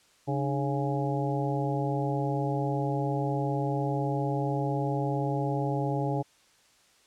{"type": "harmonic tone with a mistuned harmonic", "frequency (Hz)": 138.59, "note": "C#3", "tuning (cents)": 0, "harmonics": [1, 2, 3, 4, 5, 6], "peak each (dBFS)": [-29, -33, -35, -36, -37, -35], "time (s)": [0.27, 6.23], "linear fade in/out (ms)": 20, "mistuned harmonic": 2, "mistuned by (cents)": 120, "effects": ["white hiss -62 dBFS RMS until 7.06 s", "low-pass 8000 Hz 12 dB/octave"]}